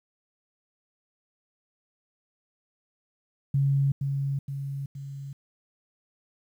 sine tone with echo, 138.59 Hz, C#3, in tune, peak -20 dBFS, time 3.54-3.92 s, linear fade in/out 5 ms, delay 470 ms, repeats 3, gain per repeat -5 dB, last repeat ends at 5.33 s, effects 10-bit

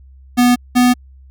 square tone pair in turn, 245.4 / 247.5 Hz, B3 / B3, -11 / +4 cents, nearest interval unison, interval 15 cents, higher second, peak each -9 dBFS, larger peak neither, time 0.37-0.56 / 0.75-0.94 s, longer neither, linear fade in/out 20 ms, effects added 66 Hz sine -39 dBFS peak until 1.3 s

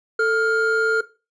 triangle tone pair together, 443.2 / 1407 Hz, A4 / F6, +13 / +12 cents, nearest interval octave + minor sixth, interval 1999 cents, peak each -17 dBFS, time 0.19-1.01 s, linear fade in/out 5 ms, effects noise-tail reverb RT60 0.3 s tail -17 dB re dry + resampled to 22050 Hz

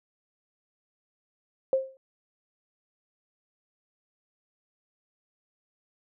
sine tone with exponential decay, 530 Hz, C5, 22 cents sharp, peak -17 dBFS, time 1.73-1.97 s, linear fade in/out 1 ms, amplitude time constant 51 ms, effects none

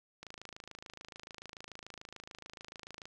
click train, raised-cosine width 0.2 ms, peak -29 dBFS, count 77, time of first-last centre 0.23-3.055 s, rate 26.9 Hz, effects none

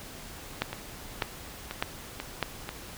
two click trains, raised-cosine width 0.3 ms, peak -18 / -10 dBFS, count 5 / 4, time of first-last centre 0.73-2.691 / 0.62-2.427 s, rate 2.04 / 1.66 Hz, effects pink hiss -44 dBFS RMS until 2.97 s

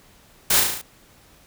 white noise with echo, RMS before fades -18 dBFS, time 0.5-0.6 s, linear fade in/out 5 ms, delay 36 ms, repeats 6, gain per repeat -3 dB, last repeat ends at 0.816 s, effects pink hiss -53 dBFS RMS until 1.46 s

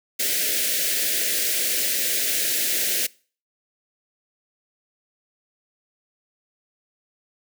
white band-stop noise, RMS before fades -23 dBFS, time 0.19-3.07 s, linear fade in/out 10 ms, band 630 to 1600 Hz, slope 48 dB/octave, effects noise-tail reverb RT60 0.4 s tail -23 dB re dry + high-pass 300 Hz 12 dB/octave

